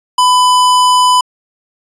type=tone; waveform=square; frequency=1000 Hz; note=B5; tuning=21 cents sharp; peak=-7 dBFS; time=0.18-1.21 s; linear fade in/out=5 ms; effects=resampled to 24000 Hz